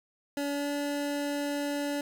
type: tone with pitch glide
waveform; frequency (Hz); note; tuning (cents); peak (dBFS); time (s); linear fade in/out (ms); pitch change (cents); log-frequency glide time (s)
25% pulse; 285 to 287.8; C#4 to D4; +48 to -35; -26; 0.37-2.01; 2; +17; 0.52-0.69
effects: 10-bit